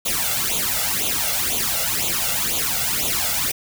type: noise with flanger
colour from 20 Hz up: white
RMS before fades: -22 dBFS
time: 0.05-3.52 s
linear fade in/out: 10 ms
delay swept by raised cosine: 0.28 to 1.48 ms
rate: 2 Hz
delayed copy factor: +0.8
effects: none